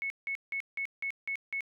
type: tone bursts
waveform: sine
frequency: 2200 Hz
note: C#7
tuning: 14 cents flat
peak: -31 dBFS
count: 7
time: 0.02-1.607 s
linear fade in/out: 0 ms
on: 81 ms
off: 170 ms
effects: none